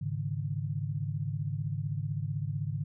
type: chord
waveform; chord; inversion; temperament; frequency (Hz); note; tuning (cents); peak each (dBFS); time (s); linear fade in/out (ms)
sine; Ab suspended fourth; none; equal with one note detuned; 103.83 / 139.88 / 155.56; Ab2 / Db3 / Eb3; 0 / +16 / 0; -35 / -34 / -36; 0.01-2.84; 10
effects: none